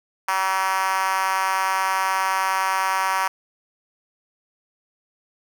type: tone with high-pass filter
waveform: 5% pulse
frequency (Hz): 190.4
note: F#3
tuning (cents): +50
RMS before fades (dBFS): -22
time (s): 0.28-3.28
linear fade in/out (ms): 5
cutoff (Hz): 950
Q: 3.2
effects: none